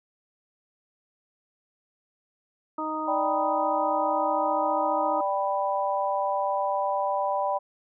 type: harmonic tone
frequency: 311.1 Hz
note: D#4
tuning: in tune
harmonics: 1 / 2 / 3 / 4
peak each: -33 / -36 / -32 / -32 dBFS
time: 2.78-5.21 s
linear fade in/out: 5 ms
type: chord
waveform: sine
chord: G major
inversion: second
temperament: equal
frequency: 587.3 / 784 / 987.8 Hz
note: D5 / G5 / B5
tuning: 0 / 0 / 0 cents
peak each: -28 dBFS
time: 3.07-7.59 s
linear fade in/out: 20 ms
effects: none